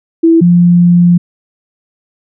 sine tone pair in turn, 329.6 / 174.6 Hz, E4 / F3, 0 / 0 cents, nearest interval major seventh, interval 1100 cents, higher first, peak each -3 dBFS, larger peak neither, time 0.23-0.41 / 0.41-1.18 s, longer second, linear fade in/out 10 ms, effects none

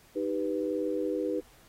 sine chord, Eb augmented, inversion none, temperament equal, 311.1 / 392 / 493.9 Hz, Eb4 / G4 / B4, 0 / 0 / 0 cents, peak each -32 / -33 / -32 dBFS, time 0.15-1.41 s, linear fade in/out 20 ms, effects pink hiss -59 dBFS RMS until 1.68 s + AAC 48 kbps

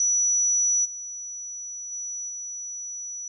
sine tone with level steps, 5900 Hz, F#8, 6 cents flat, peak -19 / -33 / -30 / -32 dBFS, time 0-3.28 s, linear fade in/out 2 ms, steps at 0.84 / 1.91 / 2.28 s, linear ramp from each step 20 ms, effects none

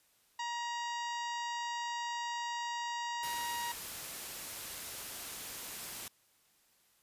harmonic tone, 948 Hz, A#5, 29 cents sharp, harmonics 1 / 2 / 3 / 4 / 5 / 6 / 7 / 8, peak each -37 / -43 / -47 / -49 / -51 / -53 / -54 / -55 dBFS, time 0.39-3.72 s, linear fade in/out 5 ms
white noise, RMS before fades -43 dBFS, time 3.23-6.08 s, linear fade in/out 2 ms
effects white hiss -70 dBFS RMS until 7.02 s + resampled to 32000 Hz

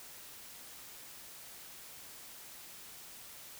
silence, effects white hiss -51 dBFS RMS until 3.59 s

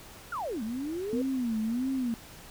sine exponential two-way sweep, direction down then up, 1500 to 210 to 506 Hz, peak -31 dBFS, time 0.32-1.22 s, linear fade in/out 5 ms, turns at 0.63 s
sine tone with vibrato, 241 Hz, B3, 42 cents flat, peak -27 dBFS, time 1.13-2.14 s, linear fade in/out 0 ms, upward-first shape sine, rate 1.6 Hz, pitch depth 180 cents each way
effects pink hiss -49 dBFS RMS until 2.5 s

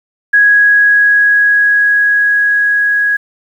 sine tone with level ramp, 1661.2 Hz, G#6, in tune, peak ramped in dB -4 to -9 dBFS, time 0.33-3.17 s, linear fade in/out 10 ms, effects 7-bit

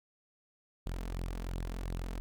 sawtooth tone with flanger, 43.65 Hz, F1, in tune, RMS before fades -38 dBFS, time 0.86-2.2 s, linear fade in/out 0 ms, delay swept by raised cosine 0.22 to 4.62 ms, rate 2.8 Hz, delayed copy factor +0.55, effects none

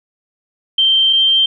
sine tone pair in turn, 3136 / 3147 Hz, G7 / G7, 0 / +6 cents, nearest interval unison, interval 6 cents, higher second, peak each -9 dBFS, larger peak neither, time 0.78-1.13 / 1.13-1.46 s, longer first, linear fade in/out 5 ms, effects none

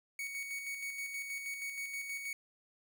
45% pulse tone with tremolo, 2233 Hz, C#7, 12 cents sharp, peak -37 dBFS, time 0.19-2.33 s, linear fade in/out 2 ms, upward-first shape square, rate 6.3 Hz, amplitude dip 40%, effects none

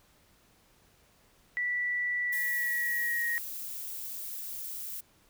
sine tone with pitch glide, 1961 to 1883.3 Hz, B6 to A#6, -13 to +17 cents, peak -28 dBFS, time 1.57-3.38 s, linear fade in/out 0 ms, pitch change -70 cents, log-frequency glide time 2.25-3.27 s
violet noise, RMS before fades -39 dBFS, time 2.32-5.01 s, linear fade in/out 10 ms
effects pink hiss -64 dBFS RMS until 5.29 s

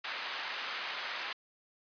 pink band-pass noise, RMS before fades -39 dBFS, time 0.04-1.33 s, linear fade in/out 5 ms, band 1200 to 3900 Hz, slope 12 dB/octave, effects resampled to 11025 Hz

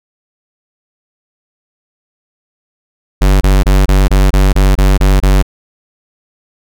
square tone bursts, 47.97 Hz, G1, 37 cents flat, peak -6 dBFS, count 10, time 3.21-5.426 s, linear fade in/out 10 ms, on 200 ms, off 24 ms, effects none

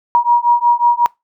sine beating tone pair, 952 / 957.5 Hz, A#5 / A#5, +36 / +46 cents, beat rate 5.5 Hz, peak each -12 dBFS, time 0.15-1.06 s, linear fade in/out 0 ms, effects noise-tail reverb RT60 0.2 s tail -24 dB re dry

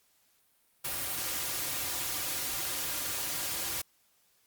white noise with comb filter, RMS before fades -34 dBFS, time 0.84-3.82 s, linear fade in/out 10 ms, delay 4.6 ms, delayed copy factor -0.55, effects white hiss -69 dBFS RMS until 4.46 s + Opus 48 kbps

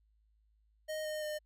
square tone with pitch steps, 621 / 613.9 / 606.8 Hz, D#5 / D#5 / D#5, -3 / -23 / -44 cents, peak -37 dBFS, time 0.88-1.39 s, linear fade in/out 20 ms, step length 170 ms, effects added 53 Hz sine -68 dBFS peak until 1.45 s

